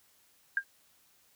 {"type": "tone with exponential decay", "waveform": "sine", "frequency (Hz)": 1605, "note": "G6", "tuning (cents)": 40, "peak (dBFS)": -21, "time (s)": [0.57, 0.64], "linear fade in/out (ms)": 2, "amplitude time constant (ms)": 15, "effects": ["white hiss -66 dBFS RMS until 1.35 s"]}